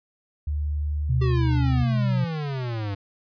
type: tone with pitch glide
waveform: sine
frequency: 74 to 74.56 Hz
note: D2 to D2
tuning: +14 to +27 cents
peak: -23 dBFS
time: 0.47-1.84 s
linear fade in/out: 5 ms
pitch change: +13 cents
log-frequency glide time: 0.79-1.21 s
type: tone with vibrato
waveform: sine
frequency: 126.6 Hz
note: B2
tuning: 43 cents sharp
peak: -20 dBFS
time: 1.09-2.25 s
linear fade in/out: 10 ms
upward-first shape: triangle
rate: 1.9 Hz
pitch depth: 10 cents each way
type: exponential sweep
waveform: square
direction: down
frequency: 392 to 97.2 Hz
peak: -27 dBFS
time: 1.21-2.95 s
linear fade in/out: 10 ms
effects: resampled to 11025 Hz